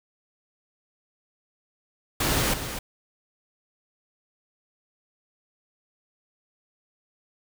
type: noise with echo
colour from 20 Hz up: pink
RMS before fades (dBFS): -24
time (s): 2.2-2.54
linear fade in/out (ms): 5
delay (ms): 250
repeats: 1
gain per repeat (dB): -9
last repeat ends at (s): 2.79
effects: none